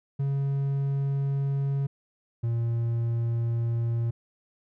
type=tone pair in turn; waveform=triangle; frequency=138.59 / 116.54 Hz; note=C#3 / A#2; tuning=0 / 0 cents; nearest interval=minor third; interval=300 cents; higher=first; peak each=-22 dBFS; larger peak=neither; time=0.19-1.87 / 2.43-4.11 s; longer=neither; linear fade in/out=10 ms; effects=none